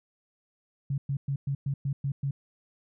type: tone bursts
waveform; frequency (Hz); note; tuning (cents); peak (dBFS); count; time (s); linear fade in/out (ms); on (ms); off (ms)
sine; 138.59; C#3; 0; -26; 8; 0.9-2.31; 5; 80; 110
effects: none